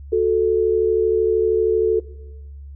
sine tone pair together, 367.1 / 440 Hz, F#4 / A4, -14 / 0 cents, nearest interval minor third, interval 314 cents, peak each -19 / -16 dBFS, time 0.12-2 s, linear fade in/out 10 ms, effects noise-tail reverb RT60 1.0 s tail -19 dB re dry + added 70 Hz sine -34 dBFS peak until 2.75 s

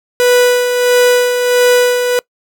45% pulse tone with tremolo, 492.6 Hz, B4, 5 cents flat, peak -6 dBFS, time 0.2-2.19 s, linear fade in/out 0 ms, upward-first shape sine, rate 1.5 Hz, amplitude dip 50%, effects noise-tail reverb RT60 0.1 s tail -24 dB re dry

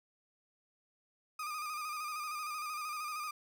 35% pulse tone with vibrato, 1223 Hz, D#6, 30 cents flat, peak -36 dBFS, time 1.39-3.31 s, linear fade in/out 5 ms, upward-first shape square, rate 13 Hz, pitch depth 39 cents each way, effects none

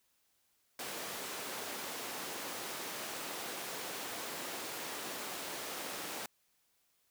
pink high-pass noise, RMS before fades -42 dBFS, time 0.79-6.26 s, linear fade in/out 2 ms, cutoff 330 Hz, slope 12 dB/octave, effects white hiss -75 dBFS RMS until 7.1 s

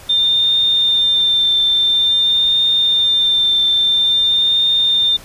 sine tone with vibrato, 3598 Hz, A7, 38 cents sharp, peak -11 dBFS, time 0.09-5.17 s, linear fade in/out 10 ms, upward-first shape triangle, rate 0.49 Hz, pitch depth 17 cents each way, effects pink hiss -39 dBFS RMS until 5.24 s + resampled to 32000 Hz

